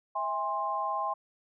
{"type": "tone cluster", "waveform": "sine", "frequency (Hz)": [650, 814, 1052], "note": ["E5", "G#5", "C6"], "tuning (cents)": [-24, -35, 9], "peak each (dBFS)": [-37, -33, -31], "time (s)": [0.15, 1.14], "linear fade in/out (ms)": 10, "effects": []}